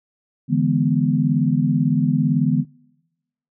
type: chord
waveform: sine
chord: E dominant seventh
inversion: third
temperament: equal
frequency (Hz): 146.83 / 164.81 / 207.7 / 246.9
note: D3 / E3 / G#3 / B3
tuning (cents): 0 / 0 / 0 / 0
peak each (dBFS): -20 / -21 / -23 / -20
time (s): 0.48-2.65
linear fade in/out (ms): 50
effects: noise-tail reverb RT60 1.0 s tail -26 dB re dry